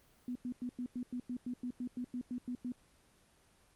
sine tone bursts, 246.9 Hz, B3, in tune, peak -36 dBFS, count 15, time 0.28-2.72 s, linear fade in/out 2 ms, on 74 ms, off 95 ms, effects pink hiss -67 dBFS RMS until 3.75 s + Opus 24 kbps

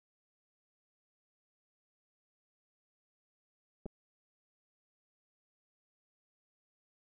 clicks, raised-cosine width 2 ms, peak -30 dBFS, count 2, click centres 3.858 / 3.863 s, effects none

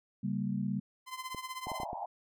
sine chord, G diminished, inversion second, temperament equal, 138.59 / 196 / 233.1 Hz, Db3 / G3 / Bb3, 0 / 0 / 0 cents, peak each -37 / -33 / -37 dBFS, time 0.23-0.8 s, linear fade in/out 10 ms
sawtooth tone with tremolo, 1030 Hz, C6, 28 cents flat, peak -32 dBFS, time 1.06-1.86 s, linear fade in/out 50 ms, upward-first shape triangle, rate 16 Hz, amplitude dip 85%
clicks, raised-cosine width 2 ms, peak -29 dBFS, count 6, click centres 1.347 / 1.67 / 1.717 / 1.801 / 1.833 / 1.931 s
white band-pass noise, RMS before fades -40 dBFS, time 1.66-2.06 s, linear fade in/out 5 ms, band 630 to 940 Hz, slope 96 dB/octave
effects none

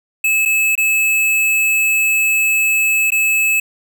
square tone with dropouts, 2600 Hz, E7, 24 cents flat, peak -13 dBFS, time 0.24-3.6 s, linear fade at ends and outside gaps 5 ms, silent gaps 0.453-0.457 / 0.754-0.777 / 3.105-3.119 s, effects none

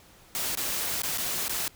white noise with dropouts, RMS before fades -30 dBFS, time 0.35-1.68 s, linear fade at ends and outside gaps 0 ms, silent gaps 0.551-0.573 / 1.019-1.034 / 1.175-1.182 / 1.481-1.495 s, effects pink hiss -55 dBFS RMS until 1.75 s

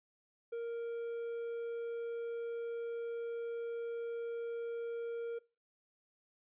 triangle tone, 466.2 Hz, A#4, in tune, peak -35 dBFS, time 0.52-5.39 s, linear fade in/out 10 ms, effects noise-tail reverb RT60 0.3 s tail -22 dB re dry + resampled to 8000 Hz

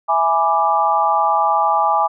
sine chord, E dominant seventh, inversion none, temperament equal, 659.3 / 830.6 / 987.8 / 1174.7 Hz, E5 / G#5 / B5 / D6, 0 / 0 / 0 / 0 cents, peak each -22 / -16 / -21 / -18 dBFS, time 0.08-2.08 s, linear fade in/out 20 ms, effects none

